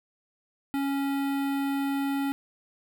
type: tone with notch filter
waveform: square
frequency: 277.2 Hz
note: C#4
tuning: in tune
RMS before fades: -28 dBFS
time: 0.74-2.32 s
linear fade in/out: 0 ms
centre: 6100 Hz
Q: 0.68
effects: none